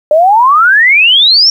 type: exponential sweep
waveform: sine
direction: up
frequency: 587.3 to 5610 Hz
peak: -3 dBFS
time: 0.11-1.5 s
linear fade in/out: 2 ms
effects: 7-bit